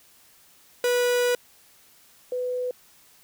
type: tone pair in turn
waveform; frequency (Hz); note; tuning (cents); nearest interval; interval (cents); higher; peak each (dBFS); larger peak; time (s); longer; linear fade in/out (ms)
45% pulse / sine; 489.5 / 498.9; B4 / B4; -15 / +17; unison; 32; second; -20 / -25; first; 0.84-1.35 / 2.32-2.71; first; 2
effects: white hiss -56 dBFS RMS until 3.23 s